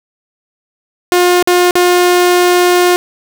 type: tone with dropouts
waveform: sawtooth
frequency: 356.4 Hz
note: F4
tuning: 35 cents sharp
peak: -3 dBFS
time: 1.12-2.96 s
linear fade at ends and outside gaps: 0 ms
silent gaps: 1.426-1.474 / 1.709-1.754 s
effects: none